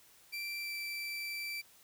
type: tone with pitch glide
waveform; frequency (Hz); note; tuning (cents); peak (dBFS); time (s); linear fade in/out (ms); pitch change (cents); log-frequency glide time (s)
30% pulse; 2349 to 2334; D7 to D7; 0 to -11; -35; 0.32-1.62; 20; -11; 0.6-0.74
effects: white hiss -62 dBFS RMS until 1.83 s